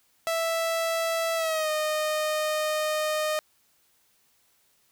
sawtooth tone with pitch glide, 659.3 to 615.1 Hz, E5 to D#5, 0 to -20 cents, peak -21 dBFS, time 0.27-3.39 s, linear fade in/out 0 ms, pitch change -120 cents, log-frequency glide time 1.36-1.7 s, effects white hiss -66 dBFS RMS until 4.91 s

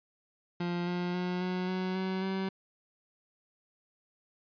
30% pulse tone with pitch steps, 174.61 / 177.25 / 179.93 / 182.66 / 185.42 / 188.23 / 191.07 Hz, F3 / F3 / F#3 / F#3 / F#3 / F#3 / G3, 0 / +26 / -48 / -22 / +4 / +30 / -44 cents, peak -28 dBFS, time 0.6-2.49 s, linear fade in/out 5 ms, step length 270 ms, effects resampled to 11025 Hz

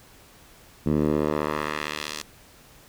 10% pulse tone with band-pass filter sweep, 75.4 Hz, D2, 46 cents sharp, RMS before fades -26 dBFS, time 0.86-2.22 s, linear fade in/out 5 ms, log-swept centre 200 to 5800 Hz, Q 0.91, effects pink hiss -52 dBFS RMS until 2.88 s

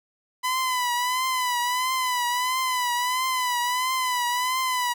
sawtooth tone with vibrato, 1002 Hz, B5, 25 cents sharp, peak -19 dBFS, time 0.43-4.94 s, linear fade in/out 20 ms, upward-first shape triangle, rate 1.5 Hz, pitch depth 73 cents each way, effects none

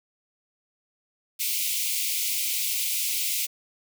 white high-pass noise, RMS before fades -27 dBFS, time 1.39-3.47 s, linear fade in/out 20 ms, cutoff 2100 Hz, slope 96 dB/octave, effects none

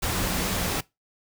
sine tone in noise, 182.5 Hz, F#3, 24 cents flat, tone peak -32 dBFS, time 0.13-0.72 s, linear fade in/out 10 ms, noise pink, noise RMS -27 dBFS, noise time 0.02-0.81 s, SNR -8 dB, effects noise-tail reverb RT60 0.2 s tail -21 dB re dry

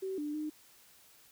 sine tone with pitch steps, 381.7 / 296.5 / 305.1 Hz, G4 / D4 / D#4, -46 / +17 / -34 cents, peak -34 dBFS, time 0.02-0.5 s, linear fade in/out 10 ms, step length 160 ms, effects white hiss -61 dBFS RMS until 1.31 s

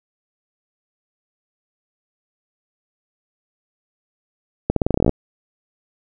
accelerating click train, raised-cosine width 2 ms, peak -3 dBFS, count 13, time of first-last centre 4.7-5.093 s, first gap 63 ms, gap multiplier 0.87, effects none

